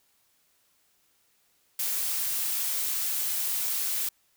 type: noise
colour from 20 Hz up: blue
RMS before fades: -29 dBFS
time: 1.79-4.09 s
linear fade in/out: 5 ms
effects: white hiss -68 dBFS RMS until 4.36 s